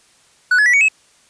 triangle tone with pitch steps, 1480 / 1700.1 / 1952.9 / 2243 / 2577 Hz, F#6 / G#6 / B6 / C#7 / E7, 0 / +40 / -20 / +20 / -40 cents, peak -8 dBFS, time 0.51-0.885 s, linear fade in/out 5 ms, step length 75 ms, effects white hiss -53 dBFS RMS until 1.29 s + resampled to 22050 Hz

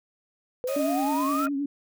sine exponential sweep, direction up, 489.1 to 1400 Hz, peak -26 dBFS, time 0.64-1.47 s, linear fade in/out 0 ms
white high-pass noise, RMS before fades -40 dBFS, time 0.67-1.46 s, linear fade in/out 5 ms, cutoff 330 Hz, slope 96 dB/octave
harmonic tone, 622.3 Hz, D#5, in tune, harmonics 1 / 2 / 3 / 4, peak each -34 / -41 / -53 / -45 dBFS, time 0.68-1.49 s, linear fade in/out 10 ms
sine tone with vibrato, 280.2 Hz, C#4, 19 cents sharp, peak -25 dBFS, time 0.76-1.66 s, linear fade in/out 5 ms, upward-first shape triangle, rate 9.6 Hz, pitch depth 62 cents each way
effects none

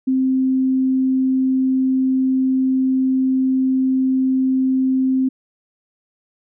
sine tone, 261.6 Hz, C4, in tune, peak -14 dBFS, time 0.07-5.29 s, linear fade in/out 10 ms, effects none

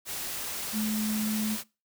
sine tone in noise, 215 Hz, A3, 40 cents flat, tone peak -27 dBFS, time 0.72-1.58 s, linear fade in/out 50 ms, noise white, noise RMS -35 dBFS, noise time 0.05-1.64 s, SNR +5 dB, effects noise-tail reverb RT60 0.3 s tail -24 dB re dry

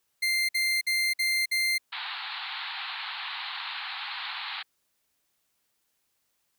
30% pulse tone bursts, 2093 Hz, C7, in tune, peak -21 dBFS, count 5, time 0.22-1.782 s, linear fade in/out 10 ms, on 270 ms, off 53 ms
white band-pass noise, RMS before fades -36 dBFS, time 1.92-4.63 s, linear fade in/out 10 ms, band 760 to 4300 Hz, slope 96 dB/octave
effects white hiss -75 dBFS RMS until 6.58 s

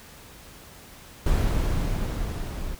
brown noise with level ramp, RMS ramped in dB -21 to -32 dBFS, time 1.26-2.75 s, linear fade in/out 5 ms, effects pink hiss -47 dBFS RMS until 2.79 s

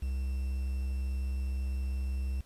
triangle tone with quantisation, 65.7 Hz, C2, 8 cents sharp, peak -28 dBFS, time 0.02-2.41 s, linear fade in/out 5 ms, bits 9, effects pink hiss -63 dBFS RMS until 2.45 s + resampled to 32000 Hz

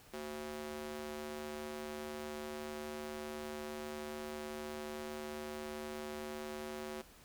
square tone with high-pass filter, 74.8 Hz, D2, 32 cents sharp, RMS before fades -44 dBFS, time 0.13-7.02 s, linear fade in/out 10 ms, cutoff 330 Hz, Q 1.4, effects pink hiss -60 dBFS RMS until 7.24 s

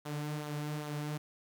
sawtooth tone with flanger, 149.2 Hz, D3, 28 cents sharp, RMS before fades -38 dBFS, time 0.05-1.18 s, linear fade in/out 10 ms, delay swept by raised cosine 0.38 to 5.08 ms, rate 2.5 Hz, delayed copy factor -0.5, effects 10-bit

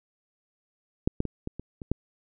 clicks, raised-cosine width 3 ms, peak -9 / -12 / -19 / -19 / -23 / -25 / -11 dBFS, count 7, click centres 1.075 / 1.204 / 1.253 / 1.474 / 1.596 / 1.818 / 1.916 s, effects none

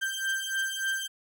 35% pulse beating tone pair, 1570 / 1573.4 Hz, G6 / G6, +2 / +6 cents, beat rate 3.4 Hz, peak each -30 dBFS, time 0.01-1.08 s, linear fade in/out 20 ms, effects none

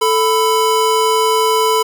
square tone pair together, 440 / 996.4 Hz, A4 / B5, 0 / +15 cents, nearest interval octave + major second, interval 1415 cents, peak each -15 dBFS, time 0.01-1.83 s, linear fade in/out 10 ms, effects none

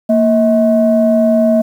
sine tone pair together, 231.3 / 640 Hz, A#3 / D#5, -13 / +49 cents, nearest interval octave + tritone, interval 1762 cents, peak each -10 dBFS, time 0.09-1.62 s, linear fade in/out 10 ms, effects tanh soft clip ceiling -1 dBFS + 7-bit

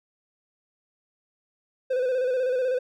triangle tone with vibrato, 509 Hz, C5, 48 cents flat, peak -20 dBFS, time 1.9-2.79 s, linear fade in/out 10 ms, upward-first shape square, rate 16 Hz, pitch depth 44 cents each way, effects none

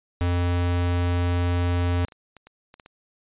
square tone, 87.9 Hz, F2, 12 cents sharp, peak -21 dBFS, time 0.21-2.05 s, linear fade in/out 0 ms
clicks, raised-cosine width 0.3 ms, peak -30 dBFS, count 9, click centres 1.806 / 2.049 / 2.084 / 2.122 / 2.367 / 2.47 / 2.741 / 2.798 / 2.861 s
effects resampled to 8000 Hz

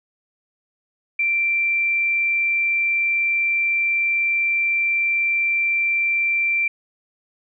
sine tone, 2353 Hz, D7, 3 cents sharp, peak -17 dBFS, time 1.19-6.68 s, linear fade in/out 5 ms, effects none

